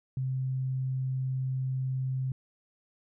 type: tone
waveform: sine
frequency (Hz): 130.81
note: C3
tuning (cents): 0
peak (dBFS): -28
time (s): 0.17-2.32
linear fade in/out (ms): 2
effects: none